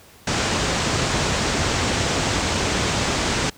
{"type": "low-pass noise", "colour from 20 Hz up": "pink", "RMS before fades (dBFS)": -21, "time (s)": [0.27, 3.5], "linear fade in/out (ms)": 5, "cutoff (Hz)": 8000, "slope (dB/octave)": 48, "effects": ["pink hiss -48 dBFS RMS until 3.57 s", "high-pass 60 Hz 12 dB/octave"]}